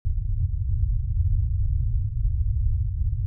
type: low-pass noise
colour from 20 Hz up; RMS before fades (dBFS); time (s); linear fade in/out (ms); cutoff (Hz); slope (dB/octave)
white; -23; 0.05-3.26; 0; 110; 48
effects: none